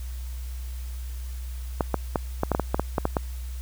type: clicks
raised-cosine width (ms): 1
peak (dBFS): -8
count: 12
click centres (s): 1.808 / 1.943 / 2.158 / 2.434 / 2.517 / 2.549 / 2.597 / 2.745 / 2.796 / 2.982 / 3.054 / 3.168
effects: added 62 Hz sine -31 dBFS peak until 3.61 s + white hiss -49 dBFS RMS until 3.61 s